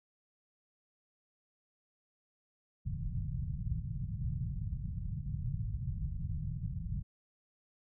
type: low-pass noise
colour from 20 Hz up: white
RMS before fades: -37 dBFS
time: 2.85-7.03 s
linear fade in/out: 20 ms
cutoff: 160 Hz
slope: 48 dB/octave
effects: none